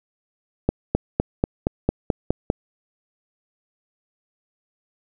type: accelerating click train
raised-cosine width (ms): 2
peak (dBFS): -4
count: 9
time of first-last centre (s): 0.69-2.501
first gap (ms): 260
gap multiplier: 0.96
effects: none